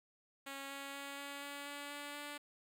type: tone with pitch steps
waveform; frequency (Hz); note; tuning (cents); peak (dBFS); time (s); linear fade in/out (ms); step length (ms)
5% pulse; 275.2 / 277.4 / 279.7 / 282 / 284.2 / 286.6 / 288.9 / 291.2; C#4 / C#4 / C#4 / C#4 / C#4 / D4 / D4 / D4; -12 / +1 / +16 / +30 / +43 / -42 / -28 / -15; -33; 0.46-2.38; 10; 240
effects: none